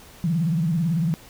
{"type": "tone with vibrato", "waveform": "sine", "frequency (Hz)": 164.81, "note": "E3", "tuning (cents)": 0, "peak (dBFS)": -19, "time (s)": [0.24, 1.14], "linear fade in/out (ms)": 0, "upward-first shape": "sine", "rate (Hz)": 18, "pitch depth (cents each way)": 160, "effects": ["pink hiss -47 dBFS RMS until 1.29 s"]}